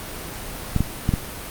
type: clicks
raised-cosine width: 5 ms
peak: -6 dBFS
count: 4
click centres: 0.763 / 0.806 / 1.091 / 1.138 s
effects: pink hiss -33 dBFS RMS until 1.5 s + Opus 32 kbps